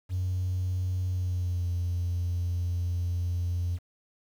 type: tone with pitch glide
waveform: triangle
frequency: 91.7 to 87.71 Hz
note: F#2 to F2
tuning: -15 to +8 cents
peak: -23 dBFS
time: 0.09-3.79 s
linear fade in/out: 50 ms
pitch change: -77 cents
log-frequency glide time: 1.07-1.69 s
effects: tanh soft clip ceiling -23 dBFS + 9-bit